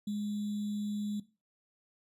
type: tone with sample-and-hold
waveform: sine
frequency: 207.7 Hz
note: G#3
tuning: in tune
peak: -32 dBFS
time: 0.07-1.2 s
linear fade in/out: 5 ms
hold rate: 3675 Hz
effects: noise-tail reverb RT60 0.3 s tail -17 dB re dry + resampled to 32000 Hz